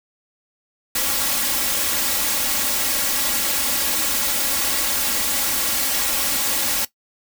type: noise with comb filter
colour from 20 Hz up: white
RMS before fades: -21 dBFS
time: 0.95-6.85 s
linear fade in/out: 5 ms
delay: 3.6 ms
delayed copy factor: +0.95
effects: noise-tail reverb RT60 0.1 s tail -17 dB re dry